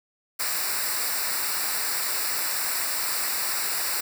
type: noise with comb filter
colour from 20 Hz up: white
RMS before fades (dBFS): -27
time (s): 0.39-4.01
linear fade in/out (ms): 10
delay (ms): 0.31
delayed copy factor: -0.8
effects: none